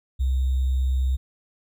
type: tone with sample-and-hold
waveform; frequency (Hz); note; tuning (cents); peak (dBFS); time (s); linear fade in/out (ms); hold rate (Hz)
sine; 65.1; C2; -8; -19; 0.19-1.17; 20; 3675
effects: none